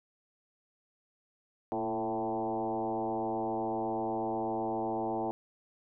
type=tone with frequency modulation; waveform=sine; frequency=554.4 Hz; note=C#5; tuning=in tune; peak=-30 dBFS; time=1.72-5.31 s; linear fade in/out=0 ms; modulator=108 Hz; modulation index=3; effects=none